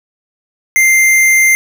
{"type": "tone", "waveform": "square", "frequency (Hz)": 2093, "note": "C7", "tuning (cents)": 0, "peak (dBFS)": -7, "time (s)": [0.76, 1.55], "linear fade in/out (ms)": 0, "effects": []}